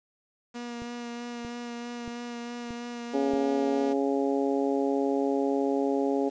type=tone with vibrato; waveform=sawtooth; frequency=238.6 Hz; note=A#3; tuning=41 cents sharp; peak=-31 dBFS; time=0.54-3.94 s; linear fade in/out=20 ms; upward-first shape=sine; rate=3.1 Hz; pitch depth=14 cents each way
type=click train; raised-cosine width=3 ms; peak=-28 dBFS; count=5; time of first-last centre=0.82-3.336 s; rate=1.59 Hz
type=harmonic tone; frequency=138.2 Hz; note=C#3; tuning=5 cents flat; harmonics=2 / 3 / 4 / 5 / 6; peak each=-27 / -28 / -32 / -36 / -36 dBFS; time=3.13-6.3 s; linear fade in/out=20 ms
effects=resampled to 16000 Hz + 9-bit